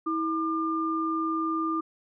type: tone pair together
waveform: sine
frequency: 322.9 / 1200 Hz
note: E4 / D6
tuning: -36 / +37 cents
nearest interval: octave + major seventh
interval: 2273 cents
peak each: -28 dBFS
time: 0.06-1.81 s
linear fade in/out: 10 ms
effects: none